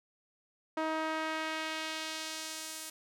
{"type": "tone with band-pass filter sweep", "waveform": "sawtooth", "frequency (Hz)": 316.3, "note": "D#4", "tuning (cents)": 29, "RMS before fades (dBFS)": -37, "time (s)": [0.77, 2.9], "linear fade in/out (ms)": 5, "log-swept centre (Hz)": [920, 10000], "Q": 0.85, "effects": []}